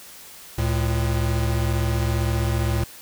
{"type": "tone pair together", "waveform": "square", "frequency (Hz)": [70.78, 112.9], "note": ["C#2", "A2"], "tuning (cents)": [37, 45], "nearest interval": "minor sixth", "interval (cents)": 808, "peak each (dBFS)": [-24, -23], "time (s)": [0.58, 2.84], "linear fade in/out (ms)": 5, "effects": ["white hiss -43 dBFS RMS until 3.01 s"]}